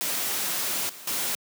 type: noise with level steps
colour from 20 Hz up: white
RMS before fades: -28 / -43 / -28 dBFS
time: 0.01-1.35 s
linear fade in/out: 0 ms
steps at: 0.89 / 1.07 s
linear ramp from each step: 5 ms
effects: high-pass 150 Hz 12 dB/octave